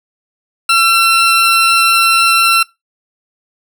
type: tone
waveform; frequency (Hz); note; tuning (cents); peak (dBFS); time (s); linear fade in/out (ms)
20% pulse; 1351; E6; +42; -3; 0.69-2.63; 5
effects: noise-tail reverb RT60 0.2 s tail -22 dB re dry